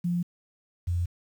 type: tone pair in turn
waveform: sine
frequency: 174.61 / 87.31 Hz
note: F3 / F2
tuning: 0 / 0 cents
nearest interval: octave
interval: 1200 cents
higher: first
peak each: -24 dBFS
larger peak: neither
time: 0.04-0.23 / 0.87-1.06 s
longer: neither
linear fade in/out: 10 ms
effects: 9-bit